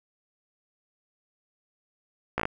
slowing click train, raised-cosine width 0.5 ms, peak -11 dBFS, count 5, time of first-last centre 2.38-2.454 s, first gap 16 ms, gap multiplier 1.1, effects 8-bit

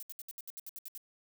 violet noise bursts, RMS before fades -44 dBFS, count 11, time 0-0.977 s, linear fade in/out 0 ms, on 27 ms, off 68 ms, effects none

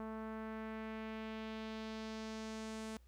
sawtooth tone with low-pass filter sweep, 220 Hz, A3, in tune, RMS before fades -45 dBFS, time 0-2.97 s, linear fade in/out 0 ms, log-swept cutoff 1200 to 9100 Hz, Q 1.4, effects added 60 Hz sine -60 dBFS peak until 3.07 s + pink hiss -75 dBFS RMS until 3.07 s

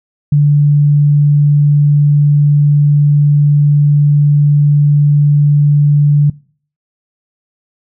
sine tone, 146 Hz, D3, 10 cents flat, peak -5 dBFS, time 0.32-6.3 s, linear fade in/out 5 ms, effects noise-tail reverb RT60 0.5 s tail -24 dB re dry

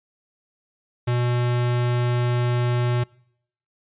square tone, 121.8 Hz, B2, 24 cents flat, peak -20 dBFS, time 1.07-3.04 s, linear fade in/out 10 ms, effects noise-tail reverb RT60 0.7 s tail -25 dB re dry + resampled to 8000 Hz

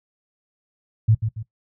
sine tone with echo, 110 Hz, A2, in tune, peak -12 dBFS, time 1.08-1.15 s, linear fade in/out 10 ms, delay 140 ms, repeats 2, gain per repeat -8 dB, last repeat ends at 1.43 s, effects noise-tail reverb RT60 0.1 s tail -18 dB re dry

